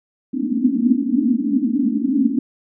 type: band-pass noise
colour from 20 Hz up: white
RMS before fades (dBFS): -18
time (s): 0.33-2.39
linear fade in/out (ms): 5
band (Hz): 220 to 290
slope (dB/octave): 96
effects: none